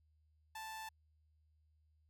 sawtooth tone with amplitude modulation, 880 Hz, A5, in tune, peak -40 dBFS, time 0.55-0.89 s, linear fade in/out 5 ms, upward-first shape sine, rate 184 Hz, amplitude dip 30%, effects added 77 Hz sine -70 dBFS peak until 2.09 s

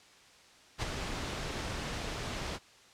pink noise with ADSR envelope, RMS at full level -31 dBFS, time 0.78-2.59 s, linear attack 45 ms, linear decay 11 ms, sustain -6 dB, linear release 40 ms, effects white hiss -58 dBFS RMS until 2.93 s + low-pass 6000 Hz 12 dB/octave

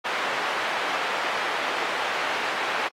pink band-pass noise, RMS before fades -28 dBFS, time 0.04-2.89 s, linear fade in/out 20 ms, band 750 to 2400 Hz, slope 12 dB/octave, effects AAC 48 kbps

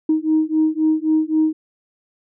sine beating tone pair, 311.6 / 315.4 Hz, D#4 / D#4, +3 / +24 cents, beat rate 3.8 Hz, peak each -17 dBFS, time 0.09-1.53 s, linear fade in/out 5 ms, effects tanh soft clip ceiling -8 dBFS

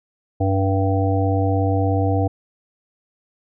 harmonic tone, 96.8 Hz, G2, 21 cents flat, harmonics 1 / 3 / 5 / 7 / 8, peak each -18 / -23 / -25 / -26 / -27 dBFS, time 0.4-2.28 s, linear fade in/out 10 ms, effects none

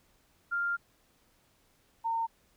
sine tone pair in turn, 1396.9 / 912.6 Hz, F6 / A#5, 0 / -37 cents, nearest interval perfect fifth, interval 737 cents, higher first, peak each -28 dBFS, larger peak neither, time 0.51-0.77 / 2.04-2.27 s, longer first, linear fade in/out 20 ms, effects pink hiss -68 dBFS RMS until 2.56 s

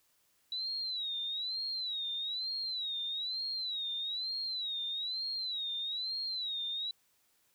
sine tone with vibrato, 3918 Hz, B7, 15 cents flat, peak -34 dBFS, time 0.52-6.91 s, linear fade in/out 2 ms, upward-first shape sine, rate 1.1 Hz, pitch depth 140 cents each way, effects white hiss -72 dBFS RMS until 7.54 s

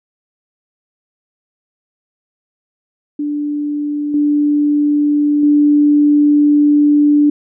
sine tone with level steps, 293.7 Hz, D4, in tune, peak -16 / -10 / -7 dBFS, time 3.19-7.3 s, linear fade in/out 5 ms, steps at 4.14 / 5.43 s, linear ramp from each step 2 ms, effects none

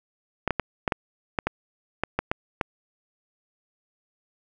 clicks, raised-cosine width 0.5 ms, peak -8 dBFS, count 11, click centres 0.477 / 0.507 / 0.597 / 0.878 / 0.922 / 1.388 / 1.47 / 2.036 / 2.19 / 2.315 / 2.612 s, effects none

